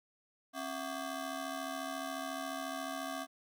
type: ring-modulated tone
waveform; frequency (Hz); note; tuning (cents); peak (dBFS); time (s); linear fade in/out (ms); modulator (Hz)
20% pulse; 466.2; A#4; 0; -30; 0.53-3.27; 50; 196
effects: none